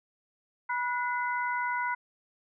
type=tone cluster; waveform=sine; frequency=978 / 1464 / 2034 Hz; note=B5 / F#6 / C7; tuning=-17 / -19 / -50 cents; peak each=-30 / -33 / -36 dBFS; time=0.69-1.95 s; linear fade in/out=10 ms; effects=none